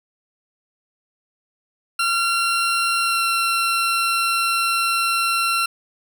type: tone with pitch glide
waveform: 20% pulse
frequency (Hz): 1371 to 1360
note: F6 to F6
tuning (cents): -32 to -46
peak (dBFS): -13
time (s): 1.99-5.66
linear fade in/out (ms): 5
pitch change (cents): -14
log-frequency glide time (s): 3.02-3.23
effects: none